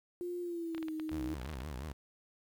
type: tone with pitch glide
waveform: sine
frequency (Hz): 353.1 to 312.8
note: F4 to D#4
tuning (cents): +19 to +9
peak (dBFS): -36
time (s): 0.21-1.34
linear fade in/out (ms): 0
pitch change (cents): -210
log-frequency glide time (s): 0.41-0.93
type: clicks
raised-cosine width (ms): 0.3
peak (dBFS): -30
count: 11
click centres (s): 0.748 / 0.78 / 0.828 / 0.884 / 0.998 / 1.093 / 1.416 / 1.456 / 1.495 / 1.535 / 1.606
type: tone with vibrato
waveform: sawtooth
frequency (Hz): 69.3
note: C#2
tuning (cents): 0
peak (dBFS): -36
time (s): 1.11-1.93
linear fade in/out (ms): 10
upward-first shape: triangle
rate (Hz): 5.7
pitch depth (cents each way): 290
effects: 10-bit